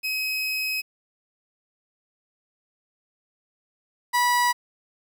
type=tone pair in turn; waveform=30% pulse; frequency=2550 / 975.2 Hz; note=D#7 / B5; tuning=+42 / -22 cents; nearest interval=octave + perfect fourth; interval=1664 cents; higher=first; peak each=-22 / -16 dBFS; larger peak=second; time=0.03-0.82 / 4.13-4.53 s; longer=first; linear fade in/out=20 ms; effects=9-bit